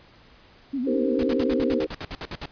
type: tone with vibrato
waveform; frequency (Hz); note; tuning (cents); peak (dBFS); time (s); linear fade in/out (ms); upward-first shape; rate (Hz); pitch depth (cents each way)
sine; 260; C4; -11; -24; 0.73-1.79; 10; sine; 9.5; 130
type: chord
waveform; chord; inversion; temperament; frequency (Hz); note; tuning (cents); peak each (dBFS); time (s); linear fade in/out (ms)
sine; C minor seventh; first; equal; 311.1 / 392 / 466.2 / 523.3; Eb4 / G4 / Bb4 / C5; 0 / 0 / 0 / 0; -28; 0.86-1.87; 20
type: noise bursts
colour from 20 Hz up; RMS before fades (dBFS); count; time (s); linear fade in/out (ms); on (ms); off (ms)
pink; -33; 13; 1.19-2.456; 0; 42; 60
effects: pink hiss -53 dBFS RMS until 2.51 s + resampled to 11025 Hz